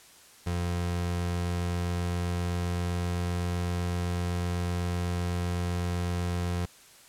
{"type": "tone with pitch glide", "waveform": "30% pulse", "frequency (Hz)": [87.31, 87.92], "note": ["F2", "F2"], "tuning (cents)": [0, 12], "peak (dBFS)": -25, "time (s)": [0.46, 6.66], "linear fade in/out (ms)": 10, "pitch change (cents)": 12, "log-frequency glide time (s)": [0.58, 3.63], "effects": ["white hiss -54 dBFS RMS until 7.08 s", "low-pass 11000 Hz 12 dB/octave"]}